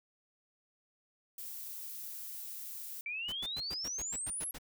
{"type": "noise", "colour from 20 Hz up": "violet", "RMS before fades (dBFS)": -44, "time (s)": [1.38, 3.01], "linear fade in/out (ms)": 2}
{"type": "exponential sweep", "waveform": "sine", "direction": "up", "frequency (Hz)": [2300, 11430], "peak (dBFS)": -36, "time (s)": [3.06, 4.51], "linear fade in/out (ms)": 2}
{"type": "noise bursts", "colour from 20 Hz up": "pink", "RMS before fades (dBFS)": -45, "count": 10, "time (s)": [3.28, 4.585], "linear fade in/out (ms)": 10, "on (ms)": 45, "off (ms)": 95}
{"effects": []}